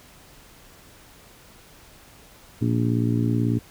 harmonic tone, 58.27 Hz, A#1, in tune, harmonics 2 / 3 / 4 / 5 / 6 / 7, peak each -22 / -32 / -25 / -26 / -35 / -35 dBFS, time 2.61-3.59 s, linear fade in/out 10 ms, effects pink hiss -50 dBFS RMS until 3.7 s

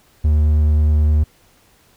triangle tone, 75.8 Hz, D#2, 45 cents flat, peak -9 dBFS, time 0.24-1.24 s, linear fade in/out 10 ms, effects pink hiss -54 dBFS RMS until 1.96 s

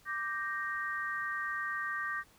sine chord, G minor, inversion second, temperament equal, 1174.7 / 1568 / 1864.7 Hz, D6 / G6 / Bb6, 0 / 0 / 0 cents, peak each -38 / -38 / -37 dBFS, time 0.05-2.24 s, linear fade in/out 50 ms, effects pink hiss -63 dBFS RMS until 2.38 s

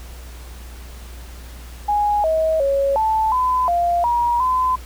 sine tone with pitch steps, 829 / 638 / 553 / 877 / 1011 / 695 / 954 / 1019 Hz, G#5 / D#5 / C#5 / A5 / B5 / F5 / A#5 / C6, -3 / +43 / -4 / -6 / +40 / -9 / +40 / -46 cents, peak -15 dBFS, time 1.88-4.76 s, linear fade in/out 10 ms, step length 360 ms, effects added 60 Hz sine -34 dBFS peak until 4.85 s + pink hiss -43 dBFS RMS until 4.85 s

